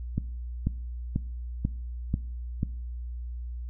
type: click train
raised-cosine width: 5 ms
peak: -13 dBFS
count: 6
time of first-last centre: 0.18-2.631 s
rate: 2.04 Hz
effects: noise-tail reverb RT60 0.6 s tail -21 dB re dry + added 60 Hz sine -33 dBFS peak until 3.69 s